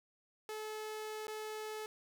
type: tone with dropouts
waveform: sawtooth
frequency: 431.2 Hz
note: A4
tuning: 35 cents flat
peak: -37 dBFS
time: 0.49-1.86 s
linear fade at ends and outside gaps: 1 ms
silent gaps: 1.27-1.28 s
effects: none